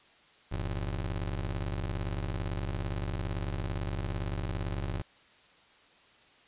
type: ring-modulated tone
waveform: 30% pulse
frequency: 69.3 Hz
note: C#2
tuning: in tune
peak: -26 dBFS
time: 0.51-5.02 s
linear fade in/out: 10 ms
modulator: 25.8 Hz
effects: white hiss -60 dBFS RMS until 6.47 s + resampled to 8000 Hz